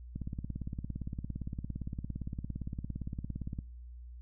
click train, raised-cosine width 5 ms, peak -25 dBFS, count 61, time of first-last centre 0.16-3.589 s, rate 17.5 Hz, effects noise-tail reverb RT60 0.7 s tail -25 dB re dry + added 60 Hz sine -45 dBFS peak until 4.21 s

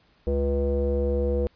square tone with low-pass filter, 70 Hz, C#2, 18 cents sharp, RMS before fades -24 dBFS, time 0.27-1.47 s, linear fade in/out 0 ms, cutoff 470 Hz, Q 8, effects pink hiss -62 dBFS RMS until 1.55 s + resampled to 11025 Hz

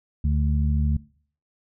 harmonic tone, 73.42 Hz, D2, in tune, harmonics 1 / 2 / 3, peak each -20 / -26 / -30 dBFS, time 0.24-0.97 s, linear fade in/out 5 ms, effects noise-tail reverb RT60 0.5 s tail -21 dB re dry

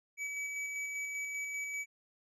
square tone with tremolo, 2285 Hz, D7, 48 cents flat, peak -36 dBFS, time 0.17-1.86 s, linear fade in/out 50 ms, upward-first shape square, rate 5.1 Hz, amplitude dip 25%, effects resampled to 24000 Hz

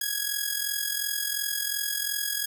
5% pulse tone with amplitude modulation, 1659 Hz, G#6, 2 cents flat, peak -13 dBFS, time 0.01-2.46 s, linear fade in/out 5 ms, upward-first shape sine, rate 42.8 Hz, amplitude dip 65%, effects none

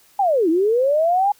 sine linear two-way sweep, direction down then up, 830 to 310 to 830 Hz, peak -14 dBFS, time 0.19-1.32 s, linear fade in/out 5 ms, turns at 0.49 s, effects white hiss -54 dBFS RMS until 1.39 s

